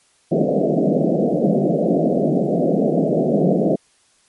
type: band-pass noise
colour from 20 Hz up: pink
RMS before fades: -17 dBFS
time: 0.31-3.76 s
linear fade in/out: 10 ms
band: 150 to 690 Hz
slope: 96 dB/octave
effects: white hiss -58 dBFS RMS until 4.28 s + MP3 48 kbps